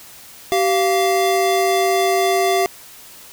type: tone pair together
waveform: square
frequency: 385.5 / 694.7 Hz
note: G4 / F5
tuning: -29 / -9 cents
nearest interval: minor seventh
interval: 1020 cents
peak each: -18 dBFS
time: 0.52-2.66 s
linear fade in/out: 0 ms
effects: white hiss -41 dBFS RMS until 3.32 s